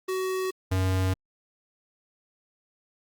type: tone pair in turn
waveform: square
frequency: 375 / 93.75 Hz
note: F#4 / F#2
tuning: +23 / +23 cents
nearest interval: 2 octaves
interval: 2400 cents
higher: first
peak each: -27 / -23 dBFS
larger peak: second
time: 0.08-0.51 / 0.71-1.14 s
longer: neither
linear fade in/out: 10 ms
effects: Opus 24 kbps